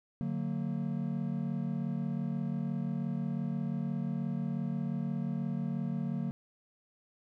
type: chord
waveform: triangle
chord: D augmented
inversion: none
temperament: just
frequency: 146.83 / 183.54 / 229.4 Hz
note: D3 / F#3 / A#3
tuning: 0 / -14 / -28 cents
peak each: -34 dBFS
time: 0.21-6.31 s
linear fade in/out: 0 ms
effects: none